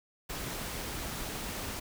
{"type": "noise", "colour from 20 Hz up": "pink", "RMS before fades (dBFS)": -38, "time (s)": [0.29, 1.8], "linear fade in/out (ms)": 10, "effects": []}